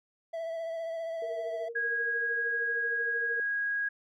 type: tone with vibrato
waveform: triangle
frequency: 659 Hz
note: E5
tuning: 1 cent flat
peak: -31 dBFS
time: 0.33-1.69 s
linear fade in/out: 10 ms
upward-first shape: triangle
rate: 15 Hz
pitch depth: 29 cents each way
type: tone with tremolo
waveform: sine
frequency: 466.2 Hz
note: A#4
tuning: in tune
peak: -34 dBFS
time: 1.22-3.4 s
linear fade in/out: 2 ms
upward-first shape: triangle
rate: 13 Hz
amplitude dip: 85%
type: tone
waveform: sine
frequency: 1646 Hz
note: G#6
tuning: 16 cents flat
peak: -28 dBFS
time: 1.75-3.89 s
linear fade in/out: 10 ms
effects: none